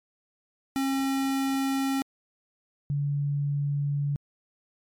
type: tone pair in turn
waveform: square / sine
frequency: 270 / 143.28 Hz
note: C#4 / D3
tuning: -45 / -42 cents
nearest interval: major seventh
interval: 1097 cents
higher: first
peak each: -25 / -24 dBFS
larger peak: second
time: 0.76-2.02 / 2.9-4.16 s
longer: neither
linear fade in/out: 0 ms
effects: MP3 96 kbps